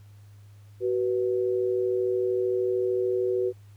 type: tone pair together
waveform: sine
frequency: 375.7 / 488.9 Hz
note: F#4 / B4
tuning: +26 / -18 cents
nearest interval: perfect fourth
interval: 456 cents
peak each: -24 / -28 dBFS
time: 0.8-3.53 s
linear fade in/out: 50 ms
effects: added 102 Hz sine -47 dBFS peak until 3.76 s + pink hiss -64 dBFS RMS until 3.76 s